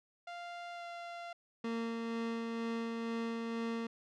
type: tone with pitch glide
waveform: sawtooth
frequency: 696 to 690 Hz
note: F5 to F5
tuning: -6 to -21 cents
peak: -39 dBFS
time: 0.27-1.33 s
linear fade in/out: 5 ms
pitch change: -15 cents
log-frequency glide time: 0.73-0.84 s
type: tone with tremolo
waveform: 30% pulse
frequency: 229.6 Hz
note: A#3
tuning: 26 cents flat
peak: -32 dBFS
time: 1.64-3.87 s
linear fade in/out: 5 ms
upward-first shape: sine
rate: 2.1 Hz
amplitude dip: 25%
effects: low-pass 4000 Hz 12 dB/octave